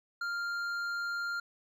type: tone with hard clipping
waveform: sine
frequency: 1396.9 Hz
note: F6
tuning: in tune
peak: -34 dBFS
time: 0.21-1.4 s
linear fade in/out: 5 ms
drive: 7 dB
effects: none